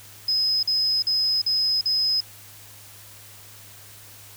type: tone bursts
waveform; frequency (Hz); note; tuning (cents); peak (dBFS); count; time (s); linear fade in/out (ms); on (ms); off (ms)
sine; 5070; D#8; +32; -19; 5; 0.28-2.206; 5; 350; 44
effects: added 102 Hz sine -51 dBFS peak until 4.36 s + white hiss -46 dBFS RMS until 4.36 s